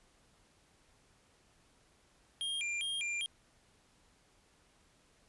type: tone with vibrato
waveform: square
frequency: 2775 Hz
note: F7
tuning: 12 cents flat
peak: -35 dBFS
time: 2.41-3.26 s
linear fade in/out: 0 ms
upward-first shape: square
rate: 2.5 Hz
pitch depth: 260 cents each way
effects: pink hiss -68 dBFS RMS until 5.28 s + resampled to 24000 Hz